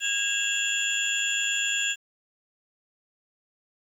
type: tone cluster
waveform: sine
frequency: 1632 / 2686 / 2794 / 3337 / 7120 Hz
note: G#6 / E7 / F7 / G#7 / A8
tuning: -31 / +32 / 0 / +8 / +20 cents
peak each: -30 dBFS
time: 0-1.96 s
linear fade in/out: 50 ms
effects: tanh soft clip ceiling -14 dBFS + 9-bit